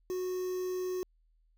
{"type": "tone with quantisation", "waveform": "triangle", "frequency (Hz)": 367.1, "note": "F#4", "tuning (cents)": -14, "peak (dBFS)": -30, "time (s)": [0.1, 1.03], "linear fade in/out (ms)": 0, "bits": 8, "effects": ["added 40 Hz sine -65 dBFS peak until 1.57 s"]}